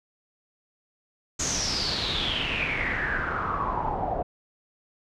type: noise with low-pass filter sweep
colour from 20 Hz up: pink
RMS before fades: -28 dBFS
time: 1.39-4.23 s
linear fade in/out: 10 ms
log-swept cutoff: 6800 to 670 Hz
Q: 8.7
effects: none